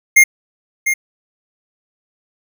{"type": "tone with echo", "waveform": "square", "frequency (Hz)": 2122, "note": "C7", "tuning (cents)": 24, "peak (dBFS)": -5, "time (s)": [0.16, 0.24], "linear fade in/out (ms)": 10, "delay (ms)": 700, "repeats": 1, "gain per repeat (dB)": -9, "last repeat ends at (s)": 0.94, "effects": []}